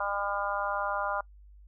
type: harmonic tone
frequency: 201.5 Hz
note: G3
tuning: 48 cents sharp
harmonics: 3 / 4 / 5 / 6 / 7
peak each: -35 / -35 / -35 / -35 / -35 dBFS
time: 0-1.21 s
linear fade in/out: 5 ms
effects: noise-tail reverb RT60 0.1 s tail -23 dB re dry + added 50 Hz sine -50 dBFS peak until 1.67 s